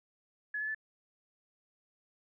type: tone with pitch steps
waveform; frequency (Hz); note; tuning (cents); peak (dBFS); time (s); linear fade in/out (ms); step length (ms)
sine; 1700 / 1722.7 / 1745.8; G#6 / A6 / A6; +40 / -37 / -14; -33; 0.54-0.747; 5; 69
effects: none